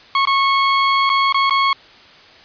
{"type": "tone with dropouts", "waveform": "sawtooth", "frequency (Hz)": 1097, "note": "C#6", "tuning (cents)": -18, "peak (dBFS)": -9, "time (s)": [0.15, 1.73], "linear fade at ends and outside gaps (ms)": 2, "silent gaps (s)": [[0.253, 0.272], [1.094, 1.099], [1.325, 1.344], [1.497, 1.507]], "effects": ["white hiss -44 dBFS RMS until 2.44 s", "resampled to 11025 Hz"]}